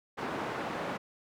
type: band-pass noise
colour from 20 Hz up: white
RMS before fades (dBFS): -36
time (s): 0.17-0.98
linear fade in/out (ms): 20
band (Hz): 140 to 1100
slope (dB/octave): 12
effects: none